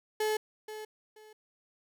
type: tone with echo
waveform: 35% pulse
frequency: 430 Hz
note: A4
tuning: 40 cents flat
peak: -26 dBFS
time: 0.2-0.37 s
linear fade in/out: 5 ms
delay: 480 ms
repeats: 2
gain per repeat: -12 dB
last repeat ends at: 1.33 s
effects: none